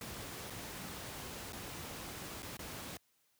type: noise with dropouts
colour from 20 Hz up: pink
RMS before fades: -45 dBFS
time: 0.01-2.97 s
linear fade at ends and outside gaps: 1 ms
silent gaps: 0.5-0.504 / 1.523-1.531 / 2.422-2.429 / 2.569-2.592 s
effects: white hiss -75 dBFS RMS until 3.39 s + high-pass 60 Hz 12 dB/octave